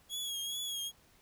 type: tone with vibrato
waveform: sawtooth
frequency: 3322 Hz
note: G#7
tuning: in tune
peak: -33 dBFS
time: 0.09-0.92 s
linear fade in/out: 50 ms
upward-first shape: triangle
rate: 2.4 Hz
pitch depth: 57 cents each way
effects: pink hiss -65 dBFS RMS until 1.21 s